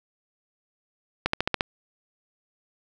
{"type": "accelerating click train", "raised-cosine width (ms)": 0.3, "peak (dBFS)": -6, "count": 6, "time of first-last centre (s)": [1.26, 1.608], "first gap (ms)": 74, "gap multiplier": 0.97, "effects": []}